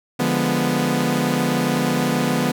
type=chord; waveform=sawtooth; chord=D diminished seventh; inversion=none; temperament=equal; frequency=146.83 / 174.61 / 207.7 / 246.9 Hz; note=D3 / F3 / Ab3 / Cb4; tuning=0 / 0 / 0 / 0 cents; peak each=-21 / -20 / -22 / -17 dBFS; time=0.19-2.52 s; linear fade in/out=10 ms; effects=none